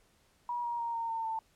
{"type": "tone with pitch steps", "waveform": "sine", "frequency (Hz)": [962, 947.7, 933.5, 919.6, 905.9, 892.4], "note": ["B5", "A#5", "A#5", "A#5", "A#5", "A5"], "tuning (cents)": [-46, 28, 2, -24, -50, 24], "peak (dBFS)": -32, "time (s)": [0.49, 1.39], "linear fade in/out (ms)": 2, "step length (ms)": 150, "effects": ["pink hiss -68 dBFS RMS until 1.55 s", "low-pass 12000 Hz 12 dB/octave"]}